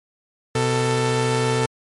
sawtooth tone pair together, 125.9 / 444.1 Hz, B2 / A4, +34 / +16 cents, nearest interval octave + minor seventh, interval 2182 cents, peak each -17 dBFS, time 0.55-1.66 s, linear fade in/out 5 ms, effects MP3 48 kbps

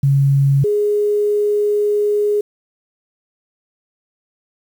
sine tone pair in turn, 138.59 / 415.3 Hz, C#3 / G#4, 0 / 0 cents, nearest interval octave + perfect fifth, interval 1900 cents, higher second, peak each -10 / -13 dBFS, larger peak first, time 0.03-0.64 / 0.64-2.41 s, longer second, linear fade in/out 5 ms, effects 7-bit

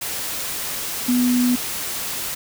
sine tone in noise, 246.9 Hz, B3, in tune, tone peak -15 dBFS, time 1.08-1.56 s, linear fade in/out 10 ms, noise white, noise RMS -27 dBFS, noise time 0.01-2.35 s, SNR +9 dB, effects none

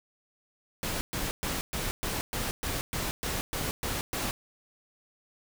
pink noise bursts, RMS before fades -32 dBFS, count 12, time 0.83-4.31 s, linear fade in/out 0 ms, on 180 ms, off 120 ms, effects none

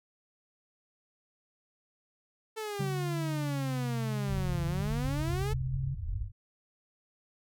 sawtooth exponential two-way sweep, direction down then up, 444.7 to 166.8 to 444.7 Hz, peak -31 dBFS, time 2.56-5.54 s, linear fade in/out 20 ms, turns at 4.66 s
sine tone with vibrato, 138.59 Hz, C#3, in tune, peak -31 dBFS, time 2.79-5.95 s, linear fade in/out 10 ms, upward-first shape triangle, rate 0.62 Hz, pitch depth 120 cents each way
triangle tone with exponential decay, 191.7 Hz, G3, 38 cents flat, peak -30 dBFS, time 2.8-3.09 s, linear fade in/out 5 ms, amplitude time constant 63 ms
white low-pass noise, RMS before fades -36 dBFS, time 4.27-6.32 s, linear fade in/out 50 ms, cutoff 110 Hz, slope 96 dB/octave
effects none

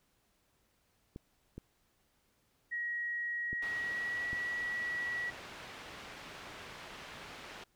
clicks, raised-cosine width 3 ms, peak -31 dBFS, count 4, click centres 1.161 / 1.58 / 3.53 / 4.331 s
sine tone with pitch glide, 1900 to 1934.3 Hz, A#6 to B6, +33 to -37 cents, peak -34 dBFS, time 2.71-5.31 s, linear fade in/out 20 ms, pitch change +30 cents, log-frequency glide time 3.62-4.27 s
white low-pass noise, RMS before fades -49 dBFS, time 3.62-7.64 s, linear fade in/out 5 ms, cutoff 2600 Hz, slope 12 dB/octave
effects pink hiss -74 dBFS RMS until 7.75 s

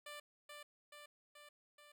10% pulse tone with echo, 590 Hz, D5, 8 cents sharp, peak -40 dBFS, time 0.06-0.2 s, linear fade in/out 5 ms, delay 430 ms, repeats 4, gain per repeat -3 dB, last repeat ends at 1.92 s, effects none

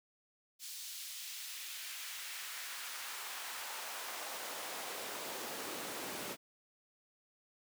pink noise with high-pass filter sweep, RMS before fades -44 dBFS, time 0.59-6.37 s, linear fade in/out 50 ms, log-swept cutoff 4400 to 230 Hz, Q 0.96, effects none

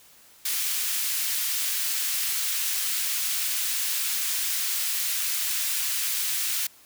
white high-pass noise, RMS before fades -27 dBFS, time 0.45-6.67 s, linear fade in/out 5 ms, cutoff 1900 Hz, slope 12 dB/octave, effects white hiss -54 dBFS RMS until 6.85 s

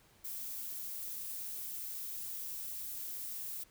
violet noise, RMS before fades -42 dBFS, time 0.24-3.64 s, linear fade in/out 10 ms, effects pink hiss -65 dBFS RMS until 3.7 s

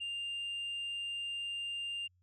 sine tone, 2798 Hz, F7, 3 cents sharp, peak -34 dBFS, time 0-2.08 s, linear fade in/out 20 ms, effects tanh soft clip ceiling -35 dBFS + added 90 Hz sine -68 dBFS peak until 2.22 s

